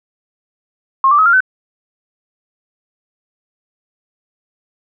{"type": "tone with pitch steps", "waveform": "sine", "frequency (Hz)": [1073, 1170.1, 1276, 1391.5, 1517.5], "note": ["C6", "D6", "D#6", "F6", "F#6"], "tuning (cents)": [43, -7, 43, -7, 43], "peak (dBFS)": -7, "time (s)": [1.04, 1.405], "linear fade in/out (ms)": 2, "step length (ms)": 73, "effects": []}